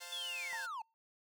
5% pulse chord, F major, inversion second, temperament equal, 523.3 / 698.5 / 880 Hz, C5 / F5 / A5, 0 / 0 / 0 cents, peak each -39 dBFS, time 0-0.67 s, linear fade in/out 20 ms
triangle linear sweep, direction down, 3520 to 830.6 Hz, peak -38 dBFS, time 0.12-0.82 s, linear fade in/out 5 ms
triangle tone with exponential decay, 904 Hz, A5, 47 cents sharp, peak -39 dBFS, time 0.53-0.94 s, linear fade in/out 0 ms, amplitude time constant 87 ms
effects none

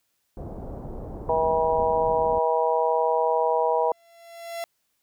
pink low-pass noise, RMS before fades -36 dBFS, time 0.37-2.39 s, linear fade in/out 2 ms, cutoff 770 Hz, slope 24 dB/octave
harmonic tone, 160.8 Hz, E3, 43 cents flat, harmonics 3 / 4 / 5 / 6, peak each -24 / -25 / -27 / -25 dBFS, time 1.29-3.92 s, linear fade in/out 2 ms
45% pulse tone with exponential growth, 677 Hz, E5, 46 cents sharp, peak -28 dBFS, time 3.76-4.64 s, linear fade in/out 0 ms, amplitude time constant 190 ms
effects white hiss -73 dBFS RMS until 5.02 s

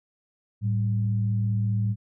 sine tone pair together, 108.6 / 193.5 Hz, A2 / G3, -22 / -22 cents, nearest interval minor seventh, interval 1000 cents, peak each -22 / -31 dBFS, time 0.61-1.96 s, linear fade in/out 50 ms, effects none

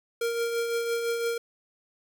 square tone with tremolo, 466.2 Hz, A#4, in tune, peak -25 dBFS, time 0.21-1.38 s, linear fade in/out 5 ms, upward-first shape triangle, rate 5.9 Hz, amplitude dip 45%, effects 10-bit

